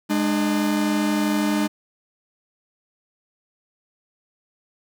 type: tone pair together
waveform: 45% pulse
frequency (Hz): 207.7 / 300.2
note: G#3 / D4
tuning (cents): 0 / +38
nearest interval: tritone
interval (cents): 638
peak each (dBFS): -22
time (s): 0.09-1.68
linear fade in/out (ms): 20
effects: none